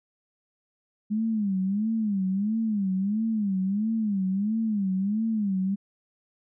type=tone with vibrato; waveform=sine; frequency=205.5 Hz; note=G#3; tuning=18 cents flat; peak=-23 dBFS; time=1.1-5.76 s; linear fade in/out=20 ms; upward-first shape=sine; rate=1.5 Hz; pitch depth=160 cents each way; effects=none